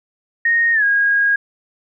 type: tone with pitch glide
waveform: sine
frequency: 1858 to 1636.3 Hz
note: A#6 to G#6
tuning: -6 to -26 cents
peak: -12 dBFS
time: 0.45-1.36 s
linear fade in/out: 5 ms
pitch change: -220 cents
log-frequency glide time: 0.73-0.84 s
effects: none